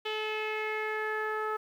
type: tone with low-pass filter sweep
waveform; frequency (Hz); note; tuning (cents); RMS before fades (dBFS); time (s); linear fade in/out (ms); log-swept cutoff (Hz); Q
sawtooth; 431.5; A4; -34; -33; 0.05-1.57; 10; 3100 to 1400; 4.3
effects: 10-bit